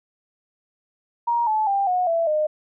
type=tone with pitch steps; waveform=sine; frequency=943 / 864.7 / 793 / 727.2 / 666.8 / 611.5 Hz; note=A#5 / A5 / G5 / F#5 / E5 / D#5; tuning=+20 / -30 / +20 / -30 / +20 / -30 cents; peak=-18 dBFS; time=1.27-2.47 s; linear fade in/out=10 ms; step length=200 ms; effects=none